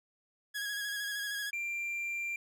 sawtooth tone with vibrato, 1657 Hz, G#6, 4 cents flat, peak -31 dBFS, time 0.54-1.51 s, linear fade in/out 20 ms, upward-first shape square, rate 13 Hz, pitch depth 23 cents each way
triangle tone, 2372 Hz, D7, 17 cents sharp, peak -32 dBFS, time 1.53-2.36 s, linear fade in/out 2 ms
effects none

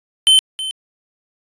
square tone with echo, 3077 Hz, G7, 33 cents flat, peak -8 dBFS, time 0.27-0.39 s, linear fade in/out 0 ms, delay 320 ms, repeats 1, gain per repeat -14 dB, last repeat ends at 0.71 s, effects resampled to 22050 Hz

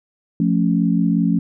sine chord, F augmented, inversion none, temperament equal, 174.61 / 220 / 277.2 Hz, F3 / A3 / C#4, 0 / 0 / 0 cents, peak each -17 / -19 / -20 dBFS, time 0.4-1.39 s, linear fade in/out 2 ms, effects none

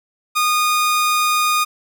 sawtooth tone, 1228 Hz, D#6, 23 cents flat, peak -11 dBFS, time 0.35-1.65 s, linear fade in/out 20 ms, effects none

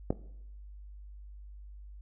clicks, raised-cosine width 2 ms, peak -14 / -30 dBFS, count 2, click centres 0.105 / 0.126 s, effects noise-tail reverb RT60 0.8 s tail -18 dB re dry + added 50 Hz sine -45 dBFS peak until 2.01 s

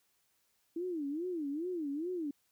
sine tone with vibrato, 320 Hz, D#4, 49 cents sharp, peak -34 dBFS, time 0.76-2.31 s, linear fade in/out 5 ms, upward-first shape sine, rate 2.4 Hz, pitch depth 240 cents each way, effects white hiss -75 dBFS RMS until 2.51 s

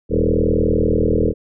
sine tone with frequency modulation, 256.5 Hz, C4, 34 cents flat, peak -13 dBFS, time 0.09-1.34 s, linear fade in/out 50 ms, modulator 40.2 Hz, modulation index 6.1, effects none

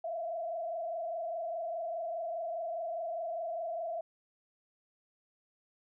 sine tone with frequency modulation, 671 Hz, E5, 31 cents sharp, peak -34 dBFS, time 0.04-4.01 s, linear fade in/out 5 ms, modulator 24.9 Hz, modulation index 1.2, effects none

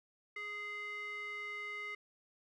square tone with band-pass filter, 415.3 Hz, G#4, in tune, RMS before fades -43 dBFS, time 0.36-1.95 s, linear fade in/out 5 ms, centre 1900 Hz, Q 9.1, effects none

